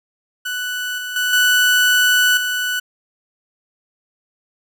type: tone with level steps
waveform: 30% pulse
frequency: 1486 Hz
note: F#6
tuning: 7 cents sharp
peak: -19 / -22 / -14 / -9 / -16 dBFS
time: 0.45-2.8 s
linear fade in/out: 10 ms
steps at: 0.98 / 1.16 / 1.33 / 2.37 s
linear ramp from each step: 2 ms
effects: none